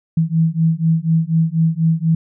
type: beating tone pair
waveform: sine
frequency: 160.7 / 164.8 Hz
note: E3 / E3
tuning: -44 / 0 cents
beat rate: 4.1 Hz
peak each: -16 dBFS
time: 0.17-2.15 s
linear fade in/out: 5 ms
effects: none